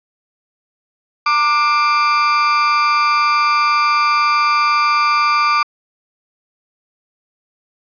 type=tone with amplitude modulation; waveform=35% pulse; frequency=1184 Hz; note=D6; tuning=14 cents sharp; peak=-7 dBFS; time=1.26-5.63 s; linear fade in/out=5 ms; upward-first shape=sine; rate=266 Hz; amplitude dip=65%; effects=resampled to 11025 Hz + 7-bit